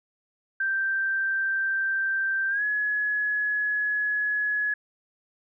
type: tone with pitch glide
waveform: sine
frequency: 1568 to 1690.3 Hz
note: G6 to G#6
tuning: 0 to +30 cents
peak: -23 dBFS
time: 0.6-4.74 s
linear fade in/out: 5 ms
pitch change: +130 cents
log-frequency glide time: 2.49-2.63 s
effects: none